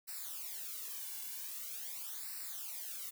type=noise with flanger; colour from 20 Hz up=blue; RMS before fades=-44 dBFS; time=0.07-3.11 s; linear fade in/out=20 ms; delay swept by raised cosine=0.3 to 1.6 ms; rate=0.44 Hz; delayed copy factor=-0.9; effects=none